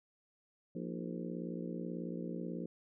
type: harmonic tone with a mistuned harmonic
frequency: 58.27 Hz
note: A#1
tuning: in tune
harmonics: 3 / 4 / 5 / 6 / 7 / 8 / 9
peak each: -42 / -44 / -46 / -48 / -49 / -50 / -51 dBFS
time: 0.75-2.66 s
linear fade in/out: 5 ms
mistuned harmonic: 5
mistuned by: +94 cents
effects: none